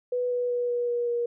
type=tone with pitch steps; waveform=sine; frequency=493.9 / 490.2 / 486.5 / 482.9 / 479.3 / 475.7 Hz; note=B4 / B4 / B4 / B4 / A#4 / A#4; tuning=0 / -13 / -26 / -39 / +48 / +35 cents; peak=-24 dBFS; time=0.12-1.26 s; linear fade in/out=5 ms; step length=190 ms; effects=none